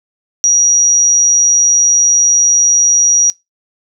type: tone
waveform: sine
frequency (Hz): 5760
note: F#8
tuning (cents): -47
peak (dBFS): -6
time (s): 0.44-3.3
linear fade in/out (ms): 0
effects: noise-tail reverb RT60 0.2 s tail -24 dB re dry